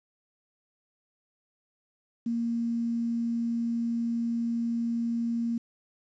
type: tone with quantisation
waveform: sine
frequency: 233.1 Hz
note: A#3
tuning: in tune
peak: -26 dBFS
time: 2.26-5.58 s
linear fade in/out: 5 ms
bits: 9
effects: resampled to 16000 Hz